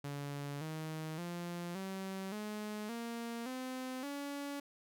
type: tone with pitch steps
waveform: sawtooth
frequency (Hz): 142.7 / 157.42 / 173.67 / 191.59 / 211.4 / 233.2 / 257.2 / 283.8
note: D3 / D#3 / F3 / G3 / G#3 / A#3 / C4 / C#4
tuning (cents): -49 / +21 / -9 / -39 / +31 / +1 / -30 / +41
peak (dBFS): -36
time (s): 0.04-4.6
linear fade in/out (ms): 5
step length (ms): 570
effects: none